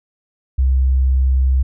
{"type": "tone", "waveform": "sine", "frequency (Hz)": 65.41, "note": "C2", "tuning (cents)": 0, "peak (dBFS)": -11, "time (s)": [0.58, 1.63], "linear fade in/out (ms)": 10, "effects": []}